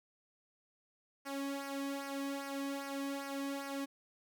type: tone with flanger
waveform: sawtooth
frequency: 277.2 Hz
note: C#4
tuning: in tune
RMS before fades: -40 dBFS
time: 1.25-3.86 s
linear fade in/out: 20 ms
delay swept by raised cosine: 0.26 to 1.46 ms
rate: 2.5 Hz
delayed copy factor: -0.7
effects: none